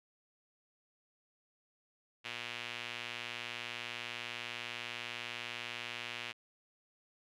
sawtooth tone with band-pass filter, 120 Hz, B2, 49 cents flat, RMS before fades -43 dBFS, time 2.24-6.33 s, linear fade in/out 20 ms, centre 2700 Hz, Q 2.4, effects none

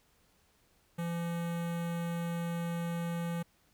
square tone with notch filter, 169.9 Hz, F3, 47 cents flat, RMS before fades -35 dBFS, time 0.98-3.43 s, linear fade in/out 10 ms, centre 5000 Hz, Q 1.2, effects pink hiss -69 dBFS RMS until 3.73 s

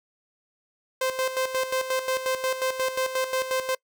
sawtooth tone with tremolo, 520 Hz, C5, 11 cents flat, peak -19 dBFS, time 1.01-3.75 s, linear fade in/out 5 ms, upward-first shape square, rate 5.6 Hz, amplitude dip 65%, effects noise-tail reverb RT60 0.1 s tail -24 dB re dry

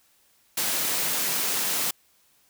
white high-pass noise, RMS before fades -26 dBFS, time 0.57-1.91 s, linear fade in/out 5 ms, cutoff 130 Hz, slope 48 dB/octave, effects white hiss -63 dBFS RMS until 2.49 s

